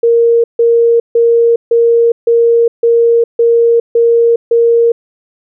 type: tone bursts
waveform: sine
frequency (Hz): 466.2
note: A#4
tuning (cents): 0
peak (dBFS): -5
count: 9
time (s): 0.03-4.92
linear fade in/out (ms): 5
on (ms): 410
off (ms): 150
effects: none